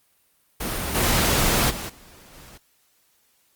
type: noise with level steps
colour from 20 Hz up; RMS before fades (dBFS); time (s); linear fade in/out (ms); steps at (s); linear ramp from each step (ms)
pink; -27 / -20 / -32 / -49 / -46; 0.6-2.58; 10; 0.94 / 1.69 / 1.88 / 2.32; 20
effects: white hiss -64 dBFS RMS until 3.55 s + Opus 32 kbps